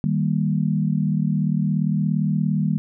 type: chord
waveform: sine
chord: Eb major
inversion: none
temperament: equal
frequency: 155.56 / 196 / 233.1 Hz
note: Eb3 / G3 / Bb3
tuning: 0 / 0 / 0 cents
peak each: -21 / -22 / -26 dBFS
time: 0.04-2.78 s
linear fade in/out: 0 ms
effects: none